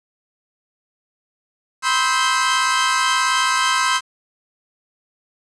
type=chord; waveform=sawtooth; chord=C major seventh; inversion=third; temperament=equal with one note detuned; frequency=987.8 / 1046.5 / 1294.4 / 1568 Hz; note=B5 / C6 / E6 / G6; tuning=0 / 0 / -32 / 0 cents; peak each=-21 / -16 / -18 / -18 dBFS; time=1.82-4.01 s; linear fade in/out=50 ms; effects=resampled to 22050 Hz + 7-bit